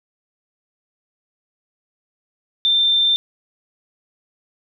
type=tone; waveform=sine; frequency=3577 Hz; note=A7; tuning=28 cents sharp; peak=-13 dBFS; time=2.65-3.16 s; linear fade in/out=0 ms; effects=none